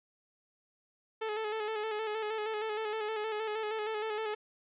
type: tone with vibrato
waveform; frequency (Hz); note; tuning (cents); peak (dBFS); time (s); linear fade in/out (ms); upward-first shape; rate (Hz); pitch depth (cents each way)
sawtooth; 431.9; A4; -32; -29; 1.21-4.35; 10; square; 6.4; 38
effects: resampled to 8000 Hz + 11-bit